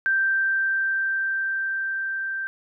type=tone with level ramp; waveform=sine; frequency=1568 Hz; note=G6; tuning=in tune; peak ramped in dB=-18 to -26 dBFS; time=0.06-2.47 s; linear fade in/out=0 ms; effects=none